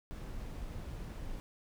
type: noise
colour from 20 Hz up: brown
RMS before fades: -42 dBFS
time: 0.11-1.4 s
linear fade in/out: 0 ms
effects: none